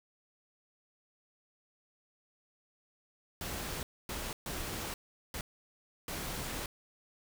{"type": "noise bursts at uneven times", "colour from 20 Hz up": "pink", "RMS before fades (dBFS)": -39, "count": 5, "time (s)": [[3.41, 3.83], [4.09, 4.33], [4.46, 4.94], [5.34, 5.41], [6.08, 6.66]], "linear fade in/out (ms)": 2, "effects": []}